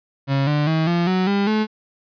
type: tone with pitch steps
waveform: 35% pulse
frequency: 137.4 / 148.11 / 159.67 / 172.12 / 185.54 / 200 / 215.6 Hz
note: C#3 / D3 / D#3 / F3 / F#3 / G3 / A3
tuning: -15 / +15 / +45 / -25 / +5 / +35 / -35 cents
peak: -15 dBFS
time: 0.27-1.67 s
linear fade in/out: 50 ms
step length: 200 ms
effects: resampled to 11025 Hz